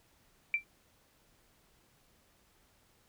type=tone with exponential decay; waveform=sine; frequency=2349 Hz; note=D7; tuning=in tune; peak=-23 dBFS; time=0.54-0.64 s; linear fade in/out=1 ms; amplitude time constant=21 ms; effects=pink hiss -68 dBFS RMS until 3.08 s